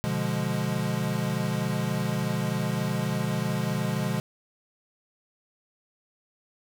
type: chord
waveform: square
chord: B diminished seventh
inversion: none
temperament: equal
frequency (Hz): 123.47 / 146.83 / 174.61 / 207.7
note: B2 / D3 / F3 / Ab3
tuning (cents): 0 / 0 / 0 / 0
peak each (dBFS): -32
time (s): 0.04-4.2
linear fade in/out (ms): 0
effects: none